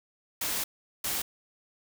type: noise bursts at uneven times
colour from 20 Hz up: white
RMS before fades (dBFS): -31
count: 2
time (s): 0.41-0.64 / 1.04-1.22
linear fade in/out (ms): 5
effects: none